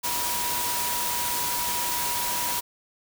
sine tone in noise, 966 Hz, B5, 39 cents flat, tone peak -31 dBFS, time 0.03-2.61 s, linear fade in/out 20 ms, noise white, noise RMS -28 dBFS, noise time 0.03-2.61 s, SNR -6 dB, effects none

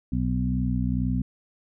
harmonic tone with a mistuned harmonic, 62.3 Hz, B1, 16 cents sharp, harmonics 1 / 2 / 3 / 4, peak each -28 / -28 / -28 / -28 dBFS, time 0.12-1.22 s, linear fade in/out 5 ms, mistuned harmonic 1, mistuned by +35 cents, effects none

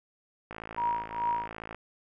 click train, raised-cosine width 0.5 ms, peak -24 dBFS, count 69, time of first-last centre 0.51-1.746 s, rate 55 Hz
sine tone with tremolo, 953 Hz, A#5, 38 cents sharp, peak -24 dBFS, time 0.77-1.48 s, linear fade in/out 10 ms, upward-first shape triangle, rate 2.4 Hz, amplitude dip 100%
effects none

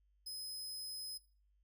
sawtooth tone, 5070 Hz, D#8, 32 cents sharp, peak -40 dBFS, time 0.26-1.18 s, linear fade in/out 10 ms, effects noise-tail reverb RT60 0.4 s tail -18 dB re dry + added 50 Hz sine -70 dBFS peak until 1.63 s

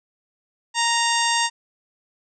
harmonic tone with a mistuned harmonic, 932.3 Hz, A#5, in tune, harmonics 1 / 2 / 3 / 4 / 5 / 6 / 7 / 8 / 9, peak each -22 / -25 / -27 / -28 / -29 / -30 / -30 / -31 / -32 dBFS, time 0.74-1.5 s, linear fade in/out 50 ms, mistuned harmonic 4, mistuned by -44 cents, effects none

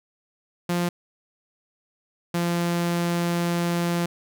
sawtooth tone pair in turn, 174.61 / 172.21 Hz, F3 / F3, 0 / -24 cents, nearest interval unison, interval 24 cents, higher first, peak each -18 dBFS, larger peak neither, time 0.69-0.89 / 2.34-4.06 s, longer second, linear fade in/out 5 ms, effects none

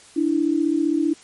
sine tone pair together, 293.7 / 329.1 Hz, D4 / E4, 0 / -3 cents, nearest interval major second, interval 197 cents, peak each -20 dBFS, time 0.16-1.14 s, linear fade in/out 10 ms, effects white hiss -48 dBFS RMS until 1.23 s + MP3 48 kbps

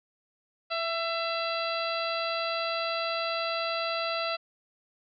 harmonic tone with a mistuned harmonic, 670 Hz, E5, 28 cents sharp, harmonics 1 / 2 / 3 / 4 / 5 / 6 / 7, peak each -32 / -33 / -41 / -36 / -42 / -38 / -39 dBFS, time 0.7-4.37 s, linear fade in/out 20 ms, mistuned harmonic 1, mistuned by -16 cents, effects none

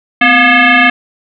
sine tone with frequency modulation, 227.6 Hz, A#3, 41 cents flat, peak -4 dBFS, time 0.21-0.9 s, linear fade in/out 5 ms, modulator 482 Hz, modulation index 5.3, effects none

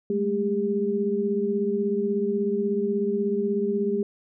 sine tone cluster, 200.7 / 217.1 / 402.4 Hz, G3 / A3 / G4, +41 / -23 / +45 cents, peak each -29 / -28 / -24 dBFS, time 0.1-4.03 s, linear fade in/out 2 ms, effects none

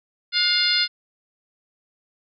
harmonic tone with a mistuned harmonic, 705 Hz, F5, 16 cents sharp, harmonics 2 / 3 / 4 / 5 / 6 / 7, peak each -27 / -26 / -28 / -24 / -22 / -24 dBFS, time 0.32-0.88 s, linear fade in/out 50 ms, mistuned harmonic 2, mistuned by +44 cents, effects none

